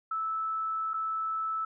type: tone with dropouts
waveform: sine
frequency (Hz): 1311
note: E6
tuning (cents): -10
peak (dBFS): -29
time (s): 0.11-1.65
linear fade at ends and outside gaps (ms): 5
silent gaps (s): 0.935-0.94
effects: none